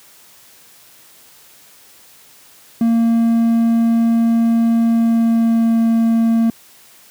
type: tone with pitch glide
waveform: triangle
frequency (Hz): 230 to 228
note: A#3 to A#3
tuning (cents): -23 to -38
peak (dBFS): -9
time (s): 2.81-6.5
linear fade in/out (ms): 2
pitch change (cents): -15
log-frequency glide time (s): 4.82-5.83
effects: white hiss -46 dBFS RMS until 7.1 s + high-pass 80 Hz 12 dB/octave